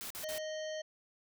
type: noise bursts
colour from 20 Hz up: white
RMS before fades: -43 dBFS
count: 3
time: 0.01-0.382 s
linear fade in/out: 0 ms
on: 94 ms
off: 45 ms
type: harmonic tone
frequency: 622 Hz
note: D#5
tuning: 1 cent flat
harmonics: 1 / 3 / 5 / 7 / 9 / 10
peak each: -38 / -48 / -49 / -54 / -57 / -54 dBFS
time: 0.23-0.82 s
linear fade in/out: 10 ms
effects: none